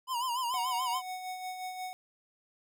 square tone with vibrato, 987.8 Hz, B5, in tune, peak -31 dBFS, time 0.07-1.02 s, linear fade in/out 50 ms, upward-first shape sine, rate 6.9 Hz, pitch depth 100 cents each way
square tone with tremolo, 740 Hz, F#5, in tune, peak -36 dBFS, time 0.54-1.93 s, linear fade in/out 0 ms, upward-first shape sine, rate 5.6 Hz, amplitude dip 45%
effects none

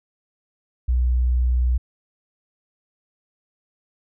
sine tone, 61.74 Hz, B1, in tune, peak -16 dBFS, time 0.88-1.78 s, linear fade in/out 10 ms, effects none

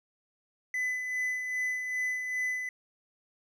triangle tone with tremolo, 2006 Hz, B6, 26 cents sharp, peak -26 dBFS, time 0.74-2.69 s, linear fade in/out 2 ms, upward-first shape sine, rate 2.5 Hz, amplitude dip 45%, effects none

